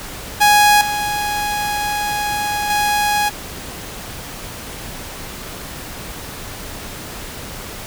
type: tone with level steps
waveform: sawtooth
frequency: 830.6 Hz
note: G#5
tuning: in tune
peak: -5 / -15 / -11 dBFS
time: 0.4-3.3 s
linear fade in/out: 20 ms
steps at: 0.81 / 2.7 s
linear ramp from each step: 2 ms
effects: pink hiss -31 dBFS RMS until 7.86 s